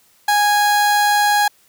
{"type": "tone", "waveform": "30% pulse", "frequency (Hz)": 827, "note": "G#5", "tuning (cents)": -8, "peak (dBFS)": -10, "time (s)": [0.28, 1.48], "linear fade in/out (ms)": 5, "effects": ["white hiss -55 dBFS RMS until 1.68 s"]}